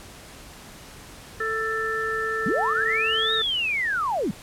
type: harmonic tone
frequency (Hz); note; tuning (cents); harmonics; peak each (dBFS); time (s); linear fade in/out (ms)
442.7; A4; +11; 1 / 3 / 4; -29 / -29 / -27; 1.4-3.42; 5
type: linear two-way sweep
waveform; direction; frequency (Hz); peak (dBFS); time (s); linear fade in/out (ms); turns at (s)
sine; up then down; 154.3 to 3811 to 154.3; -22; 2.46-4.31; 2; 3.34
effects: pink hiss -44 dBFS RMS until 4.42 s + low-pass 12000 Hz 12 dB/octave